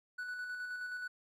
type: tone with tremolo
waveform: triangle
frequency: 1482 Hz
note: F#6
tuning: 2 cents sharp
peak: -36 dBFS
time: 0.18-1.08 s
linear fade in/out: 10 ms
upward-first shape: square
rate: 9.5 Hz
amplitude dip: 30%
effects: none